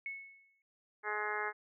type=tone with exponential decay; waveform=sine; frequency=2200 Hz; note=C#7; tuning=14 cents flat; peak=-36 dBFS; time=0.06-0.62 s; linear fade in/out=1 ms; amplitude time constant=120 ms
type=harmonic tone; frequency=210.6 Hz; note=G#3; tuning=24 cents sharp; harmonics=2 / 3 / 4 / 5 / 6 / 7 / 8 / 9 / 10; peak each=-42 / -51 / -41 / -45 / -42 / -44 / -40 / -46 / -43 dBFS; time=1.03-1.53 s; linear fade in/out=50 ms
effects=none